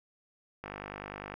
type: click train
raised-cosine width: 0.5 ms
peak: -24 dBFS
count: 36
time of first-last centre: 0.64-1.34 s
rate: 50 Hz
effects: 11-bit